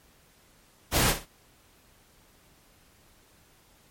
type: noise with echo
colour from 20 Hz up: pink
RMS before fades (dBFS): -23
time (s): 0.91-1.15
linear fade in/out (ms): 50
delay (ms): 57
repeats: 2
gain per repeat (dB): -11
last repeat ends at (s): 1.264
effects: pink hiss -60 dBFS RMS until 3.9 s + MP3 64 kbps